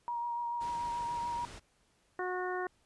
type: tone with vibrato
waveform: sine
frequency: 948 Hz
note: A#5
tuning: 29 cents sharp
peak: -33 dBFS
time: 0.08-1.45 s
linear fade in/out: 0 ms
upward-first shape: triangle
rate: 6.9 Hz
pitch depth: 20 cents each way
type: low-pass noise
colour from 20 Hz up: pink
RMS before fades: -49 dBFS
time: 0.6-1.6 s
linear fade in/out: 20 ms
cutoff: 8400 Hz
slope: 12 dB/octave
type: harmonic tone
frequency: 364.9 Hz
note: F#4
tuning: 24 cents flat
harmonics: 1 / 2 / 3 / 4 / 5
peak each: -36 / -39 / -41 / -42 / -43 dBFS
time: 2.19-2.67 s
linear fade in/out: 2 ms
effects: pink hiss -71 dBFS RMS until 2.85 s + resampled to 24000 Hz